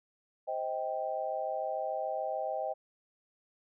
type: chord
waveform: sine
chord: C minor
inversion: none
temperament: equal with one note detuned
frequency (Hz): 523.3 / 630.2 / 784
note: C5 / Eb5 / G5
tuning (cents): 0 / +22 / 0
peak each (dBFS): -38 / -35 / -36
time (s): 0.47-2.74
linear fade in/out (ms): 20
effects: none